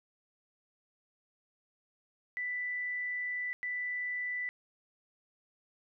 sine tone bursts at uneven times, 1982 Hz, B6, 6 cents sharp, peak -33 dBFS, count 2, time 2.37-3.53 / 3.63-4.49 s, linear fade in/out 0 ms, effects none

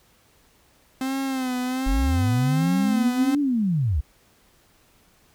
45% pulse tone with vibrato, 260 Hz, C4, 11 cents flat, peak -24 dBFS, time 1.01-3.35 s, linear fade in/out 2 ms, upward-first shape sine, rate 1.3 Hz, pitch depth 68 cents each way
sine linear two-way sweep, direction up then down, 36.71 to 293.7 to 60.1 Hz, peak -19 dBFS, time 1.86-4.01 s, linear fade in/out 10 ms, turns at 3.4 s
effects pink hiss -59 dBFS RMS until 5.34 s

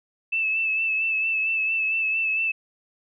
sine tone with vibrato, 2628 Hz, E7, 6 cents flat, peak -21 dBFS, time 0.32-2.52 s, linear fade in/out 10 ms, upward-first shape sine, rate 4.4 Hz, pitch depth 30 cents each way, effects none

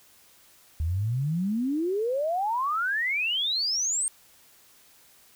sine exponential sweep, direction up, 75 to 8780 Hz, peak -24 dBFS, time 0.8-4.08 s, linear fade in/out 0 ms, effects white hiss -57 dBFS RMS until 5.35 s

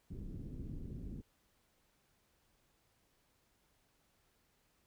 pink low-pass noise, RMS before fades -45 dBFS, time 0.1-1.22 s, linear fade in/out 10 ms, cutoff 310 Hz, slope 24 dB/octave, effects pink hiss -75 dBFS RMS until 4.86 s

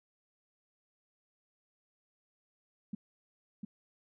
sine tone with echo, 207.7 Hz, G#3, in tune, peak -34 dBFS, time 2.93-2.95 s, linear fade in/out 5 ms, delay 700 ms, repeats 1, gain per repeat -3 dB, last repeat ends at 3.65 s, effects none

